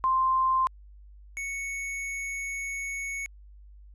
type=tone pair in turn; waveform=sine / square; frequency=1046.5 / 2217 Hz; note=C6 / C#7; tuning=0 / 0 cents; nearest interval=octave + minor second; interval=1300 cents; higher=second; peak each=-21 / -32 dBFS; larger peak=first; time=0.04-0.67 / 1.37-3.26 s; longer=second; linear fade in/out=0 ms; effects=added 50 Hz sine -47 dBFS peak until 3.94 s + low-pass 11000 Hz 12 dB/octave